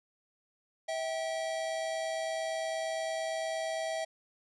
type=tone pair together; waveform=square; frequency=648.3 / 777 Hz; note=E5 / G5; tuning=-29 / -16 cents; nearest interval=minor third; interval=313 cents; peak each=-34 / -40 dBFS; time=0.88-4.05 s; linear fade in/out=10 ms; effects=resampled to 22050 Hz + 12-bit